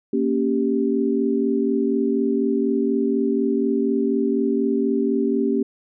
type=chord; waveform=sine; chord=G diminished; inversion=first; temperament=equal; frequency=233.1 / 277.2 / 392 Hz; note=Bb3 / Db4 / G4; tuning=0 / 0 / 0 cents; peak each=-22 dBFS; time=0.13-5.63 s; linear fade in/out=5 ms; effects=none